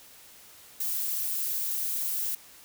violet noise with amplitude modulation, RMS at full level -28 dBFS, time 0.8-2.35 s, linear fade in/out 5 ms, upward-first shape sine, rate 252 Hz, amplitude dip 50%, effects white hiss -52 dBFS RMS until 2.64 s

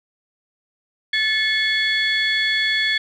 sine tone cluster, 1744 / 2178 / 3392 / 4404 Hz, A6 / C#7 / G#7 / C#8, -16 / -31 / +36 / -12 cents, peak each -20 / -23 / -21 / -28 dBFS, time 1.13-2.98 s, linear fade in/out 5 ms, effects tanh soft clip ceiling -9 dBFS

